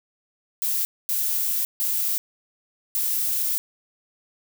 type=noise bursts at uneven times; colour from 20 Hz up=violet; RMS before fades=-24 dBFS; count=4; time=0.62-0.85 / 1.09-1.65 / 1.8-2.18 / 2.95-3.58 s; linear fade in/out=0 ms; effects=none